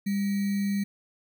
sine tone with sample-and-hold, 199.8 Hz, G3, 33 cents sharp, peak -24 dBFS, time 0.06-0.84 s, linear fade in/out 10 ms, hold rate 2100 Hz, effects none

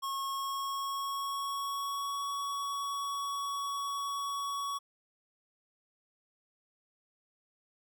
square tone with pitch glide, 1090 to 1122.6 Hz, C#6 to C#6, -29 to +22 cents, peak -34 dBFS, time 0.02-4.79 s, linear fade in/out 20 ms, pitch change +51 cents, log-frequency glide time 0.29-2.27 s, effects none

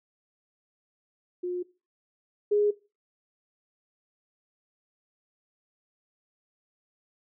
sine tone pair in turn, 357.8 / 414.7 Hz, F4 / G#4, +42 / -3 cents, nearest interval minor third, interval 255 cents, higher second, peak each -28 / -20 dBFS, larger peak second, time 1.43-1.63 / 2.51-2.71 s, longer neither, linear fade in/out 10 ms, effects noise-tail reverb RT60 0.3 s tail -19 dB re dry

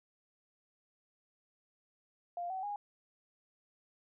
sine tone with pitch steps, 698.5 / 757.3 / 821.1 Hz, F5 / F#5 / G#5, 0 / +40 / -20 cents, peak -36 dBFS, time 2.37-2.76 s, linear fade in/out 2 ms, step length 130 ms, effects none

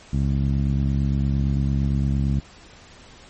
15% pulse tone with low-pass filter, 68.8 Hz, C#2, 12 cents flat, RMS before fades -21 dBFS, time 0.13-2.4 s, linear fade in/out 5 ms, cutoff 190 Hz, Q 1, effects pink hiss -47 dBFS RMS until 3.29 s + MP3 32 kbps

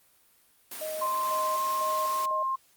white high-pass noise, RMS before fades -39 dBFS, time 0.71-2.26 s, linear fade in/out 5 ms, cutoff 190 Hz, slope 96 dB/octave
sine tone with tremolo, 622.3 Hz, D#5, in tune, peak -32 dBFS, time 0.81-2.43 s, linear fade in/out 5 ms, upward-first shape square, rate 2 Hz, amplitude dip 60%
sine tone with pitch glide, 1046.5 to 1061.1 Hz, C6 to C6, 0 to +24 cents, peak -26 dBFS, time 1.01-2.56 s, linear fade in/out 10 ms, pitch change +24 cents, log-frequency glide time 1.5-1.61 s
effects white hiss -63 dBFS RMS until 2.76 s + Opus 32 kbps

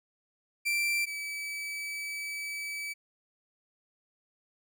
40% pulse tone pair in turn, 2349 / 2297 Hz, D7 / D7, 0 / -39 cents, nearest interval unison, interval 39 cents, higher first, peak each -26 / -34 dBFS, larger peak first, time 0.65-1.06 / 1.06-2.94 s, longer second, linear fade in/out 20 ms, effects none

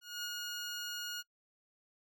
15% pulse tone with ADSR envelope, 1438 Hz, F#6, 50 cents flat, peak -30 dBFS, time 0.01-1.23 s, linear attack 230 ms, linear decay 36 ms, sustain -2 dB, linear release 32 ms, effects noise-tail reverb RT60 0.1 s tail -25 dB re dry

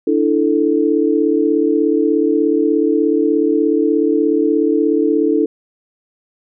sine chord, D suspended second, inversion none, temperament just, 293.7 / 330.4 / 440.5 Hz, D4 / E4 / A4, 0 / +4 / +2 cents, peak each -16 dBFS, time 0.07-5.46 s, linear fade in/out 5 ms, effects none

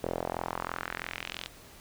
sawtooth tone with band-pass filter sweep, 43 Hz, F1, 26 cents flat, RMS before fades -37 dBFS, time 0.03-1.47 s, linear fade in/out 10 ms, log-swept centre 500 to 3600 Hz, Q 2.2, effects pink hiss -52 dBFS RMS until 1.8 s

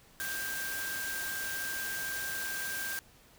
sine tone in noise, 1584 Hz, G6, 18 cents sharp, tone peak -36 dBFS, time 0.2-2.99 s, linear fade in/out 0 ms, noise white, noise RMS -39 dBFS, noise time 0.2-2.99 s, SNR 0 dB, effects pink hiss -60 dBFS RMS until 3.38 s

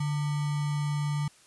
sine tone with sample-and-hold, 146.83 Hz, D3, in tune, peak -26 dBFS, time 0-1.28 s, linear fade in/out 5 ms, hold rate 1050 Hz, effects white hiss -58 dBFS RMS until 1.46 s + resampled to 24000 Hz

